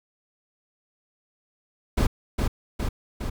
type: noise with echo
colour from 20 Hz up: brown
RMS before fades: -19 dBFS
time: 1.97-2.07 s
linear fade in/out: 10 ms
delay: 410 ms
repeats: 3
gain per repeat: -3 dB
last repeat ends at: 3.3 s
effects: none

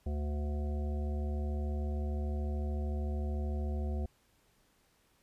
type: harmonic tone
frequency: 73.42 Hz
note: D2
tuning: in tune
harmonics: 1 / 3 / 5 / 7 / 9 / 10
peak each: -32 / -42 / -46 / -49 / -51 / -52 dBFS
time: 0.06-4.06 s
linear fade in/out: 5 ms
effects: pink hiss -70 dBFS RMS until 5.22 s + resampled to 32000 Hz

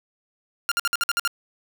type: tone bursts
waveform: sawtooth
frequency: 1396.9 Hz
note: F6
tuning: in tune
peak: -16 dBFS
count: 8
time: 0.69-1.276 s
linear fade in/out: 0 ms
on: 26 ms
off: 54 ms
effects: 7-bit

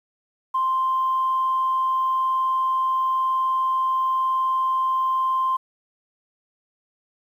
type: tone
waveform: sine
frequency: 1046.5 Hz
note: C6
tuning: in tune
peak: -18 dBFS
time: 0.54-5.57 s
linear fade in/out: 10 ms
effects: tanh soft clip ceiling -14 dBFS + 9-bit

